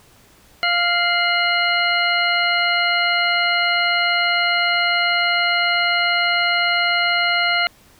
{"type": "harmonic tone with a mistuned harmonic", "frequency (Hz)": 697, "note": "F5", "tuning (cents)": -4, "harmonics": [1, 2, 3, 4, 6], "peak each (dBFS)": [-23, -21, -20, -23, -24], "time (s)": [0.63, 7.67], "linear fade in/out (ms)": 0, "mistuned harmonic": 4, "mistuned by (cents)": 70, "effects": ["pink hiss -51 dBFS RMS until 7.99 s"]}